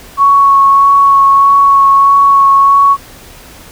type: tone with vibrato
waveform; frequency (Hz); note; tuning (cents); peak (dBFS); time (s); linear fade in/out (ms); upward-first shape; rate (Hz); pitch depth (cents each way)
sine; 1108.7; C#6; 0; -3; 0.17-2.97; 50; sine; 1.6; 12
effects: pink hiss -35 dBFS RMS until 3.71 s